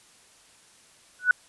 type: tone with exponential growth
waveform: sine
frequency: 1480 Hz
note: F#6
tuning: in tune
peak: -11 dBFS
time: 1.19-1.31 s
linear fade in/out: 2 ms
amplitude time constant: 24 ms
effects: white hiss -56 dBFS RMS until 1.48 s + resampled to 24000 Hz